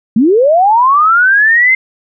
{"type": "linear sweep", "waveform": "sine", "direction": "up", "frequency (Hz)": [201.8, 2098], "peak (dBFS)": -5, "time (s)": [0.16, 1.75], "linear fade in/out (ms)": 5, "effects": []}